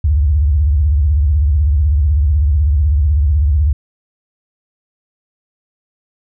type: tone with vibrato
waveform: sine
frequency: 73 Hz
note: D2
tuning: 10 cents flat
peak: -9 dBFS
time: 0.04-3.73 s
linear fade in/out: 5 ms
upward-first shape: triangle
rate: 16 Hz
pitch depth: 270 cents each way
effects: none